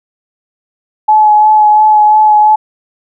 sine tone with vibrato, 852 Hz, G#5, 44 cents sharp, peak -3 dBFS, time 1.08-2.56 s, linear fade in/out 10 ms, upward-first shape sine, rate 2.9 Hz, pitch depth 17 cents each way, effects none

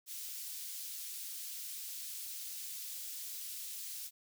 white high-pass noise, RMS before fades -44 dBFS, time 0.06-4.11 s, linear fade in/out 50 ms, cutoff 3700 Hz, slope 12 dB/octave, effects none

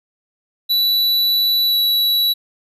square tone with pitch glide, 3951 to 3926 Hz, B7 to B7, 0 to -11 cents, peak -14 dBFS, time 0.69-2.34 s, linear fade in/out 20 ms, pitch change -11 cents, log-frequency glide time 1.66-1.75 s, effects none

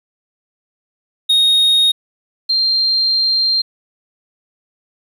triangle / sine tone pair in turn, 3729 / 4177 Hz, A#7 / C8, 0 / -4 cents, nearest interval major second, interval 196 cents, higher second, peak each -8 / -12 dBFS, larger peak first, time 1.29-1.92 / 2.49-3.62 s, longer second, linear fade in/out 10 ms, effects 8-bit

